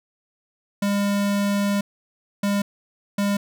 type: tone bursts at uneven times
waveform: square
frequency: 201.8 Hz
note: G#3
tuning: 49 cents flat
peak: -20 dBFS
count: 3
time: 0.82-1.81 / 2.43-2.62 / 3.18-3.37 s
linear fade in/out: 5 ms
effects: none